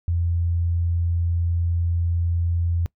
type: tone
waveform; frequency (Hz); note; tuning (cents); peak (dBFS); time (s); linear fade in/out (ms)
sine; 85.3; F2; -40; -19; 0.08-2.86; 0
effects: noise-tail reverb RT60 0.1 s tail -23 dB re dry